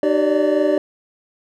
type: tone cluster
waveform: triangle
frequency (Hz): 303.2 / 383.6 / 574 / 598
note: D#4 / G4 / D5 / D5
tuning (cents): -45 / -37 / -40 / +31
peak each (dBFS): -18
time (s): 0.03-0.78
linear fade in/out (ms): 2
effects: none